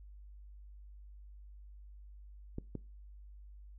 clicks, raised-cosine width 3 ms, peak -26 / -26 dBFS, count 2, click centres 2.584 / 2.753 s, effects noise-tail reverb RT60 0.3 s tail -22 dB re dry + added 50 Hz sine -50 dBFS peak until 3.78 s

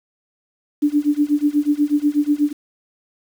sine tone with tremolo, 293.7 Hz, D4, in tune, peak -11 dBFS, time 0.82-2.53 s, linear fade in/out 10 ms, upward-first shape sine, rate 8.2 Hz, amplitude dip 95%, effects 7-bit

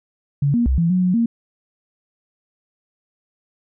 sine tone with pitch steps, 141.8 / 237.4 / 65.2 / 168 / 183 / 181.7 / 232.1 Hz, C#3 / A#3 / C2 / E3 / F#3 / F#3 / A#3, +40 / +32 / -5 / +33 / -19 / -31 / -7 cents, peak -14 dBFS, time 0.42-1.26 s, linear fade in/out 5 ms, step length 120 ms, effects none

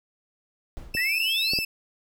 brown noise with exponential decay, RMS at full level -35 dBFS, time 0.77-1.23 s, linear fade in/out 0 ms, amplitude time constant 100 ms
30% pulse tone with vibrato, 2637 Hz, E7, in tune, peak -23 dBFS, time 0.94-1.65 s, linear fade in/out 5 ms, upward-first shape sine, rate 14 Hz, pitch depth 12 cents each way
clicks, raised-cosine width 2 ms, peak -20 dBFS, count 3, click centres 0.95 / 1.535 / 1.588 s
sine exponential sweep, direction up, 1841 to 5010 Hz, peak -24 dBFS, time 0.97-1.59 s, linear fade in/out 2 ms
effects none

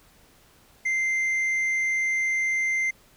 sine tone with tanh clipping, 2086 Hz, C7, 6 cents flat, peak -23 dBFS, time 0.85-2.91 s, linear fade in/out 10 ms, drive 4 dB, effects pink hiss -57 dBFS RMS until 3.16 s

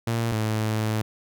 sawtooth tone pair in turn, 115.4 / 109.07 Hz, A#2 / A2, -17 / -15 cents, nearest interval minor second, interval 98 cents, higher first, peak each -19 dBFS, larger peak neither, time 0.07-0.32 / 0.32-1.02 s, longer second, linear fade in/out 5 ms, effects none

